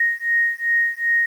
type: beating tone pair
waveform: sine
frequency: 1864.7 / 1867.3 Hz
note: A#6 / A#6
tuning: 0 / +2 cents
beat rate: 2.6 Hz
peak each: -20 dBFS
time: 0-1.26 s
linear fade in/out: 5 ms
effects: 8-bit